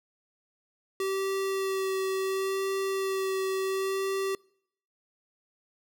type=tone with vibrato; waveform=square; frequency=385.1 Hz; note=G4; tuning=31 cents flat; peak=-28 dBFS; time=1-4.35 s; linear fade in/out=2 ms; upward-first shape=sine; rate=0.71 Hz; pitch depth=13 cents each way; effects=noise-tail reverb RT60 0.7 s tail -26 dB re dry